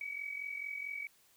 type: tone with amplitude modulation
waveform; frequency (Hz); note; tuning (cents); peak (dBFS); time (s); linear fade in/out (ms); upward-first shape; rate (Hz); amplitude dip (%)
sine; 2271; C#7; +41; -35; 0.01-1.07; 2; sine; 44.5; 70
effects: white hiss -67 dBFS RMS until 1.36 s